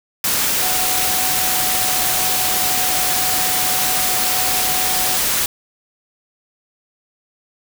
sine tone in noise, 743 Hz, F#5, 7 cents sharp, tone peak -26 dBFS, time 0.62-5.17 s, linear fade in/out 2 ms, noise white, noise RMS -18 dBFS, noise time 0.24-5.46 s, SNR -11 dB, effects none

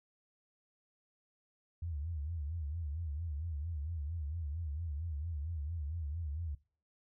sine tone with vibrato, 78.3 Hz, D#2, 11 cents sharp, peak -36 dBFS, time 1.82-6.55 s, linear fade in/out 5 ms, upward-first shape sine, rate 4.4 Hz, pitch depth 170 cents each way, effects noise-tail reverb RT60 0.4 s tail -20 dB re dry

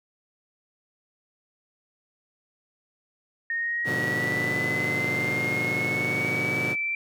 sine linear sweep, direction up, 1843 to 2349 Hz, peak -25 dBFS, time 3.5-6.95 s, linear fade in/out 2 ms
15% pulse chord, G# diminished seventh, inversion none, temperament just, 103.83 / 124.59 / 149.51 / 179.41 Hz, G#2 / B2 / D3 / F3, 0 / +16 / +31 / +47 cents, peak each -30 / -27 / -27 / -29 dBFS, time 3.84-6.76 s, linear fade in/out 50 ms
effects none

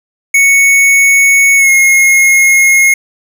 square tone with pitch glide, 2217 to 2156 Hz, C#7 to C#7, 0 to -49 cents, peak -5 dBFS, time 0.34-2.94 s, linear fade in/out 5 ms, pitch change -49 cents, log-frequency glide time 1.57-1.7 s, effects none

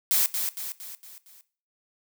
blue noise with echo, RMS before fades -22 dBFS, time 0.11-0.26 s, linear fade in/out 0 ms, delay 230 ms, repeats 5, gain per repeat -6 dB, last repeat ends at 1.41 s, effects noise-tail reverb RT60 0.4 s tail -17 dB re dry

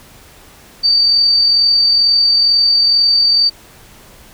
sine tone with amplitude modulation, 4612 Hz, D8, 32 cents flat, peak -7 dBFS, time 0.83-3.5 s, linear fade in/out 20 ms, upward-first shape sine, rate 42.2 Hz, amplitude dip 30%, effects pink hiss -42 dBFS RMS until 4.33 s

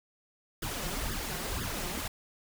pink noise with flanger, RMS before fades -35 dBFS, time 0.62-2.08 s, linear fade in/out 5 ms, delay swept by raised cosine 0.59 to 5.69 ms, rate 2 Hz, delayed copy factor +0.85, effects none

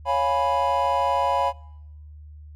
triangle chord, C# dominant seventh, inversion none, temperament equal with one note detuned, 554.4 / 700.5 / 830.6 / 987.8 Hz, C#5 / E#5 / G#5 / B5, 0 / +5 / 0 / 0 cents, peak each -24 / -25 / -24 / -21 dBFS, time 0.05-1.53 s, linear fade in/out 50 ms, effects noise-tail reverb RT60 0.9 s tail -24 dB re dry + added 75 Hz sine -40 dBFS peak until 2.55 s

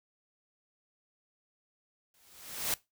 white noise with exponential growth, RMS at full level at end -29 dBFS, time 2.14-2.74 s, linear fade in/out 2 ms, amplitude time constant 130 ms, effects noise-tail reverb RT60 0.2 s tail -20 dB re dry

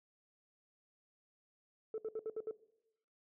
sine tone bursts, 440 Hz, A4, in tune, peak -35 dBFS, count 6, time 1.94-2.511 s, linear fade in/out 2 ms, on 41 ms, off 65 ms, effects noise-tail reverb RT60 0.9 s tail -20 dB re dry + tanh soft clip ceiling -34 dBFS

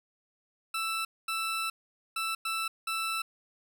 20% pulse tone bursts at uneven times, 1324 Hz, E6, 7 cents sharp, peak -25 dBFS, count 5, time 0.74-1.05 / 1.28-1.7 / 2.16-2.35 / 2.45-2.68 / 2.87-3.22 s, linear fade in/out 5 ms, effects none

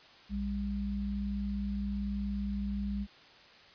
sine tone pair together, 59.96 / 201.1 Hz, A#1 / G3, +49 / +44 cents, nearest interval octave + major sixth, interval 2095 cents, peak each -36 / -33 dBFS, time 0.29-3.07 s, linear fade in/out 50 ms, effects white hiss -56 dBFS RMS until 3.74 s + resampled to 11025 Hz

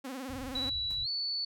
sawtooth tone with vibrato, 261.6 Hz, C4, in tune, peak -34 dBFS, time 0.04-0.7 s, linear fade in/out 10 ms, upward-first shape sine, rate 19 Hz, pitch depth 100 cents each way
white low-pass noise, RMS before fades -46 dBFS, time 0.29-1.06 s, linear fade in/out 2 ms, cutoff 120 Hz, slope 48 dB/octave
sine tone with pitch glide, 3931 to 4464 Hz, B7 to C#8, -9 to +11 cents, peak -31 dBFS, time 0.55-1.45 s, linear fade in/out 5 ms, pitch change +220 cents, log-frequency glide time 1.03-1.08 s
pink noise with exponential decay, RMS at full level -48 dBFS, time 0.9-1.07 s, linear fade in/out 5 ms, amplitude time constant 36 ms
effects none

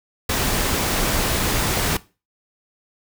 pink noise, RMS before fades -21 dBFS, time 0.29-1.97 s, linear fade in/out 5 ms, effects noise-tail reverb RT60 0.3 s tail -19 dB re dry

